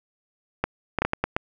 clicks, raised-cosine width 0.5 ms, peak -7 dBFS, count 7, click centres 0.64 / 0.987 / 1.02 / 1.05 / 1.134 / 1.24 / 1.365 s, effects none

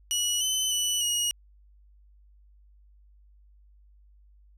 20% pulse tone with pitch steps, 2925 / 3036 / 2968 / 2891 Hz, F#7 / F#7 / F#7 / F#7, -21 / +44 / +5 / -41 cents, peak -19 dBFS, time 0.11-1.31 s, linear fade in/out 0 ms, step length 300 ms, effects added 50 Hz sine -54 dBFS peak until 4.57 s

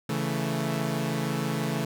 sawtooth chord, A major, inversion first, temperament equal, 138.59 / 164.81 / 220 Hz, C#3 / E3 / A3, 0 / 0 / 0 cents, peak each -27 dBFS, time 0.09-1.85 s, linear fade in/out 5 ms, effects none

